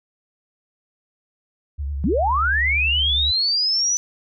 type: tone with vibrato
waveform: sine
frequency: 70.9 Hz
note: C#2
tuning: 40 cents sharp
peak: -23 dBFS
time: 1.78-3.32 s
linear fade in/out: 20 ms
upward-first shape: sine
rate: 9.4 Hz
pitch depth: 75 cents each way
type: linear sweep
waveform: sine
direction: up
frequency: 154.1 to 6000 Hz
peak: -17 dBFS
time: 2.04-3.97 s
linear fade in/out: 0 ms
effects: none